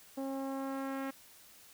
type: tone with low-pass filter sweep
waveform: sawtooth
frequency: 270.2 Hz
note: C#4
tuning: 44 cents flat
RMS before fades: -38 dBFS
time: 0.17-1.11 s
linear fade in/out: 10 ms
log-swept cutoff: 670 to 2000 Hz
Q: 1.3
effects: white hiss -58 dBFS RMS until 1.73 s